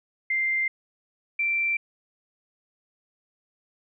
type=tone pair in turn; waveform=sine; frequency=2093 / 2349 Hz; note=C7 / D7; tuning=0 / 0 cents; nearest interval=major second; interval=200 cents; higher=second; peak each=-22 dBFS; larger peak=neither; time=0.3-0.68 / 1.39-1.77 s; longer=neither; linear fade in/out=5 ms; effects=none